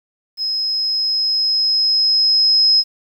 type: tone with level ramp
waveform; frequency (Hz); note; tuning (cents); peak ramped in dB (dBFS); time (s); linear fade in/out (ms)
sine; 5120; D#8; +49; -18 to -9; 0.37-2.84; 50
effects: 8-bit